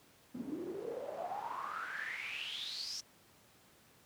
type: noise with band-pass filter sweep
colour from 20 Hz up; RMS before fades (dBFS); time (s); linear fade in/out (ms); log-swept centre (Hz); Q
pink; -42; 0.34-3.01; 10; 240 to 5700; 9.7
effects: pink hiss -64 dBFS RMS until 4.05 s + high-pass 100 Hz 12 dB/octave